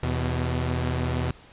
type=tone pair together; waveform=sawtooth; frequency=81.16 / 125 Hz; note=E2 / B2; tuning=-26 / +21 cents; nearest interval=perfect fifth; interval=747 cents; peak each=-23 dBFS; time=0.03-1.31 s; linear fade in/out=0 ms; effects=pink hiss -51 dBFS RMS until 1.52 s + resampled to 8000 Hz